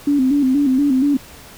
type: tone with vibrato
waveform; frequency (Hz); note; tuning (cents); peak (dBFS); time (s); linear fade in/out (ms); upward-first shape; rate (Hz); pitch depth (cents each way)
sine; 273; C#4; -26; -12; 0.07-1.17; 5; square; 4.2; 88
effects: pink hiss -40 dBFS RMS until 1.57 s